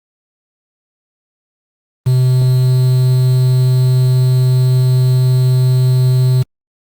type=tone with quantisation; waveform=triangle; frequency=127.7 Hz; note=C3; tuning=42 cents flat; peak=-6 dBFS; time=2.06-6.43 s; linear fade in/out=10 ms; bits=5; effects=Opus 32 kbps